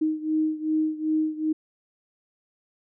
sine beating tone pair, 311.1 / 313.7 Hz, D#4 / D#4, 0 / +14 cents, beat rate 2.6 Hz, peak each -24 / -27 dBFS, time 0.01-1.53 s, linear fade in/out 10 ms, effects none

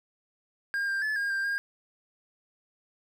triangle tone with pitch steps, 1612 / 1590 / 1727 / 1620 / 1586 / 1617 Hz, G6 / G6 / A6 / G#6 / G6 / G#6, +48 / +24 / -33 / -43 / +20 / -47 cents, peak -25 dBFS, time 0.74-1.58 s, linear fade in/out 0 ms, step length 140 ms, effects none

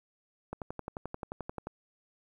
click train, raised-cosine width 1 ms, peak -23 dBFS, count 14, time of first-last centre 0.53-1.67 s, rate 11.4 Hz, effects 10-bit

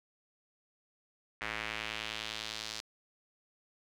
square tone with band-pass filter sweep, 55 Hz, A1, in tune, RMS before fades -40 dBFS, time 1.41-2.81 s, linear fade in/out 5 ms, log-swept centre 2000 to 4800 Hz, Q 1.8, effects none

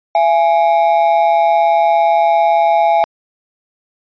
triangle ring-modulated tone, 753 Hz, F#5, 30 cents sharp, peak -4 dBFS, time 0.15-3.04 s, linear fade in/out 0 ms, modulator 78.8 Hz, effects resampled to 11025 Hz

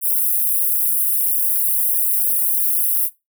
white high-pass noise, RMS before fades -18 dBFS, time 0.01-3.1 s, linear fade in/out 50 ms, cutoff 10000 Hz, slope 48 dB/octave, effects noise-tail reverb RT60 0.2 s tail -18 dB re dry

